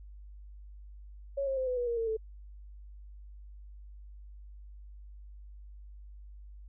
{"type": "tone with pitch steps", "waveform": "sine", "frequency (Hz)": [554.4, 536.4, 519.1, 502.3, 486, 470.2, 455, 440.3], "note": ["C#5", "C5", "C5", "B4", "B4", "A#4", "A#4", "A4"], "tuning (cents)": [0, 43, -14, 29, -28, 15, -42, 1], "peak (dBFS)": -29, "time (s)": [1.37, 2.17], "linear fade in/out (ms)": 10, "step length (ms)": 100, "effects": ["added 50 Hz sine -46 dBFS peak until 6.68 s"]}